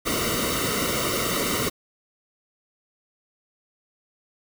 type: noise with comb filter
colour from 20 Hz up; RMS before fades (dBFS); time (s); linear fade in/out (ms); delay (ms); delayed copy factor
pink; -25; 0.05-1.7; 20; 1.2; -0.9
effects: none